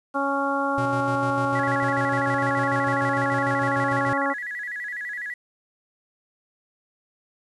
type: harmonic tone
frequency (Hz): 277.6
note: C#4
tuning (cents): +3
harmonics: 1 / 2 / 3 / 4 / 5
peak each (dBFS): -28 / -28 / -28 / -28 / -28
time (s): 0.14-4.34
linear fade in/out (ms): 20
type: tone with tremolo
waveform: square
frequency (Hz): 123.47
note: B2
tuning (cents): 0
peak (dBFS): -28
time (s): 0.78-4.13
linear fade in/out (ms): 0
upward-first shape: square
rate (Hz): 6.7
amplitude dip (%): 45
type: tone with vibrato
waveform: sine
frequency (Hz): 1810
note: A6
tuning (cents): +48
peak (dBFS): -29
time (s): 1.55-5.34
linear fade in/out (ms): 5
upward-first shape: square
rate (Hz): 12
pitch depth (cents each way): 130
effects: resampled to 24000 Hz + 9-bit